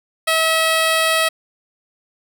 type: tone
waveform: 10% pulse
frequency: 645 Hz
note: E5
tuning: 38 cents flat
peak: -6 dBFS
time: 0.27-1.29 s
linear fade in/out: 10 ms
effects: none